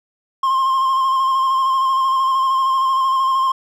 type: tone with vibrato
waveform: triangle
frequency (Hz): 1061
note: C6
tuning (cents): +24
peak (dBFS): -12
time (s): 0.43-3.52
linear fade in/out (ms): 5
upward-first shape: square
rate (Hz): 13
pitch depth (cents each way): 22
effects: none